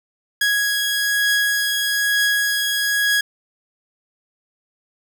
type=beating tone pair; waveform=sawtooth; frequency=1660 / 1661.1 Hz; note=G#6 / G#6; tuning=-1 / 0 cents; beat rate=1.1 Hz; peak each=-14 / -23 dBFS; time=0.41-3.21 s; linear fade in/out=5 ms; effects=none